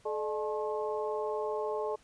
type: harmonic tone with a mistuned harmonic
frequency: 214.9 Hz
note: A3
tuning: 41 cents flat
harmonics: 2 / 3 / 4 / 5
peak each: -33 / -37 / -39 / -41 dBFS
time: 0.05-1.96 s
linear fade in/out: 10 ms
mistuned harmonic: 3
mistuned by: -110 cents
effects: pink hiss -63 dBFS RMS until 2.03 s + resampled to 22050 Hz